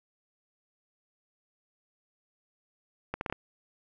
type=accelerating click train; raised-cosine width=0.5 ms; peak=-17 dBFS; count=5; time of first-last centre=3.14-3.325 s; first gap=71 ms; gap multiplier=0.72; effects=none